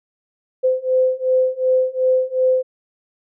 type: beating tone pair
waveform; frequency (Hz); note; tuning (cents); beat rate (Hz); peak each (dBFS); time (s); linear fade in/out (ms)
sine; 513 / 515.7; C5 / C5; -34 / -25; 2.7; -18 / -17; 0.63-2.63; 20
effects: none